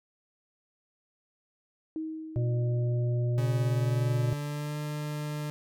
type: tone with exponential decay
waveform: sine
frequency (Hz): 316.5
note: D#4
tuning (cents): +30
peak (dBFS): -30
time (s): 1.96-3.53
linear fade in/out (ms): 1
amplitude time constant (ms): 340
type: harmonic tone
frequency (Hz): 120.8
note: B2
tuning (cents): -38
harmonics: 1 / 3 / 5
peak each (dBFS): -25 / -38 / -40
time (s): 2.36-4.33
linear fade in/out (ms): 0
type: tone with pitch glide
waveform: 40% pulse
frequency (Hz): 138.59 to 149.4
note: C#3 to D3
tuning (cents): 0 to +30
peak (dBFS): -31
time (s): 3.38-5.5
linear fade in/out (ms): 0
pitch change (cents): +130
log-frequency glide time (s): 3.62-4.77
effects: none